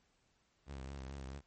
sawtooth tone with vibrato, 67.6 Hz, C#2, 43 cents flat, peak -40 dBFS, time 0.66-1.42 s, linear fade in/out 50 ms, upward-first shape triangle, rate 4.6 Hz, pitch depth 80 cents each way, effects pink hiss -75 dBFS RMS until 1.46 s + MP3 32 kbps

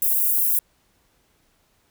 white high-pass noise, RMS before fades -20 dBFS, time 0.02-0.59 s, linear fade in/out 2 ms, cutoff 11000 Hz, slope 24 dB/octave, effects pink hiss -64 dBFS RMS until 1.9 s

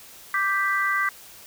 sine chord, G major, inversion second, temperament equal, 1174.7 / 1568 / 1975.5 Hz, D6 / G6 / B6, 0 / 0 / 0 cents, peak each -25 dBFS, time 0.34-1.09 s, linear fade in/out 2 ms, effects white hiss -46 dBFS RMS until 1.46 s

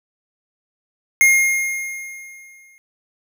square tone with exponential decay, 2135 Hz, C7, 34 cents sharp, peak -9 dBFS, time 1.21-2.78 s, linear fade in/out 0 ms, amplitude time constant 340 ms, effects none

